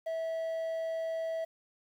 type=tone with quantisation; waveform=triangle; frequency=652 Hz; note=E5; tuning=19 cents flat; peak=-30 dBFS; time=0.06-1.45 s; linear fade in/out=10 ms; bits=10; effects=none